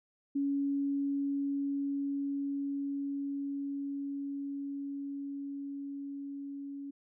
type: tone with level ramp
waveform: sine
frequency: 280 Hz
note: C#4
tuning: 18 cents sharp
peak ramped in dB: -28 to -39 dBFS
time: 0.35-6.91 s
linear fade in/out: 10 ms
effects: none